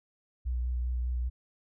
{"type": "tone with vibrato", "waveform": "sine", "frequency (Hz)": 61.4, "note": "B1", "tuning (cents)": -9, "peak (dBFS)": -28, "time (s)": [0.45, 1.3], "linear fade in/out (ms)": 20, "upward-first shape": "sine", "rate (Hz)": 5, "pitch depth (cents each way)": 20, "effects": []}